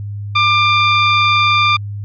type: tone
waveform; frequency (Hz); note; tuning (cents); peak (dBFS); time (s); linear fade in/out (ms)
20% pulse; 1191; D6; +24; -5; 0.35-1.77; 10
effects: added 102 Hz sine -22 dBFS peak until 2.04 s + resampled to 11025 Hz